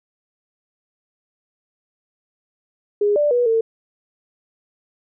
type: tone with pitch steps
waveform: sine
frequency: 412.3 / 589 / 486.5 / 451.7 Hz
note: G#4 / D5 / B4 / A4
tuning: -13 / +5 / -26 / +45 cents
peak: -14 dBFS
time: 3.01-3.61 s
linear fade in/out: 5 ms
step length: 150 ms
effects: none